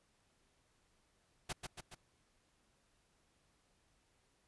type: noise with echo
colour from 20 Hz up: pink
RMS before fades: -40 dBFS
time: 1.49-1.53 s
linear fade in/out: 10 ms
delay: 140 ms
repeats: 3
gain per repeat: -4 dB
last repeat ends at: 1.95 s
effects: pink hiss -75 dBFS RMS until 4.47 s + resampled to 24000 Hz